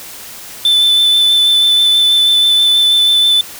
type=tone with vibrato; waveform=triangle; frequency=3520 Hz; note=A7; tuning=in tune; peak=-6 dBFS; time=0.65-3.41 s; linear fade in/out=2 ms; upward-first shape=sine; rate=6.2 Hz; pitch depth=13 cents each way; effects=white hiss -31 dBFS RMS until 3.59 s